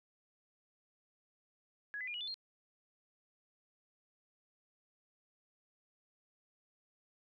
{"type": "tone with pitch steps", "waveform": "sine", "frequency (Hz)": [1673, 2013, 2421, 2913, 3504, 4216], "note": ["G#6", "B6", "D#7", "F#7", "A7", "C8"], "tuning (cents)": [12, 33, -48, -28, -8, 12], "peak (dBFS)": -39, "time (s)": [1.94, 2.342], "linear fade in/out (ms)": 0, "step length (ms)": 67, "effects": []}